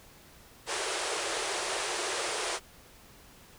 pink band-pass noise, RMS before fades -33 dBFS, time 0.66-2.6 s, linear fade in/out 50 ms, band 340 to 10000 Hz, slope 96 dB/octave, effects pink hiss -55 dBFS RMS until 3.58 s

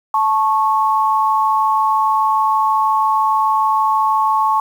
sine tone pair together, 873.6 / 1100 Hz, A5 / C#6, -13 / -14 cents, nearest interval major third, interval 399 cents, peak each -15 dBFS, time 0.14-4.6 s, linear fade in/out 2 ms, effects 7-bit

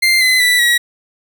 30% pulse tone with pitch steps, 2093 / 2032 / 1973.2 / 1916 Hz, C7 / B6 / B6 / A#6, 0 / +49 / -2 / +47 cents, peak -7 dBFS, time 0.02-0.78 s, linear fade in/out 10 ms, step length 190 ms, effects none

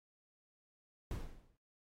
brown noise with exponential decay, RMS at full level -35 dBFS, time 1.11-1.57 s, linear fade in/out 1 ms, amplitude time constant 100 ms, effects AAC 48 kbps

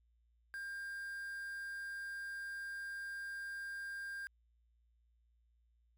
triangle tone with quantisation, 1599 Hz, G6, 34 cents sharp, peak -40 dBFS, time 0.54-4.27 s, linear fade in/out 0 ms, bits 10, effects added 58 Hz sine -70 dBFS peak until 5.97 s

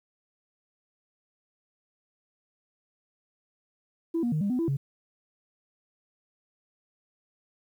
sine tone with pitch steps, 331.9 / 238.6 / 154.2 / 201.3 / 251.2 / 333.1 / 138.2 Hz, E4 / A#3 / D#3 / G3 / B3 / E4 / C#3, +12 / +41 / -15 / +46 / +30 / +18 / -5 cents, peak -23 dBFS, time 4.14-4.77 s, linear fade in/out 10 ms, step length 90 ms, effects tanh soft clip ceiling -21 dBFS + 10-bit

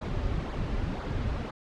brown noise with flanger, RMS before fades -31 dBFS, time 0.01-1.51 s, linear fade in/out 10 ms, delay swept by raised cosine 0.34 to 6.24 ms, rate 2 Hz, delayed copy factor -0.55, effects low-pass 4000 Hz 12 dB/octave

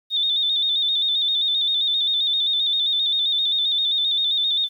sine tone with vibrato, 3614 Hz, A7, 46 cents sharp, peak -18 dBFS, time 0.1-4.69 s, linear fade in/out 50 ms, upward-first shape square, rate 7.6 Hz, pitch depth 44 cents each way, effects 9-bit

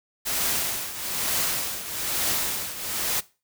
white noise with tremolo, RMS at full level -24 dBFS, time 0.25-3.21 s, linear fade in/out 20 ms, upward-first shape triangle, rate 1.1 Hz, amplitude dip 75%, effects noise-tail reverb RT60 0.3 s tail -19 dB re dry

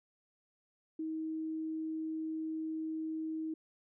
sine tone, 317.3 Hz, D#4, 34 cents sharp, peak -35 dBFS, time 0.99-3.54 s, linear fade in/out 5 ms, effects none

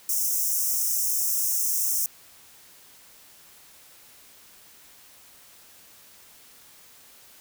white high-pass noise, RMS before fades -25 dBFS, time 0.09-2.06 s, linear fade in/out 2 ms, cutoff 5400 Hz, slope 96 dB/octave, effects white hiss -52 dBFS RMS until 7.4 s

